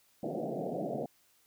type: band-pass noise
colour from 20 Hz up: white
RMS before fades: -36 dBFS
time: 0.23-1.06 s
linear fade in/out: 2 ms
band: 130 to 740 Hz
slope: 96 dB/octave
effects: white hiss -68 dBFS RMS until 1.46 s